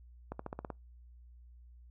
accelerating click train, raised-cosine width 1 ms, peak -25 dBFS, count 7, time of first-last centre 0.32-0.702 s, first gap 74 ms, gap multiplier 0.94, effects noise-tail reverb RT60 0.2 s tail -26 dB re dry + added 60 Hz sine -53 dBFS peak until 1.9 s

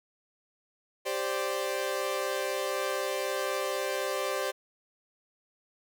sawtooth chord, G suspended fourth, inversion none, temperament equal, 392 / 523.3 / 587.3 Hz, G4 / C5 / D5, 0 / 0 / 0 cents, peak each -31 / -29 / -30 dBFS, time 1.05-4.52 s, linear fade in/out 20 ms, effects none

